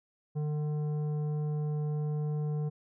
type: tone with tanh clipping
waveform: sine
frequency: 150.1 Hz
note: D3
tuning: 38 cents sharp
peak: -31 dBFS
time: 0.35-2.7 s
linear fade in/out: 20 ms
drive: 10 dB
effects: none